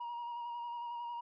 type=tone with vibrato; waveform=sine; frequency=950 Hz; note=A#5; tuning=33 cents sharp; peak=-36 dBFS; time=0-1.21 s; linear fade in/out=10 ms; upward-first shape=square; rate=11 Hz; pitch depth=18 cents each way; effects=tanh soft clip ceiling -38 dBFS